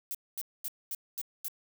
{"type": "noise bursts", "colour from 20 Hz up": "violet", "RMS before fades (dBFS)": -36, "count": 6, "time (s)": [0.11, 1.482], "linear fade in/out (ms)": 0, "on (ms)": 37, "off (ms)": 230, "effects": []}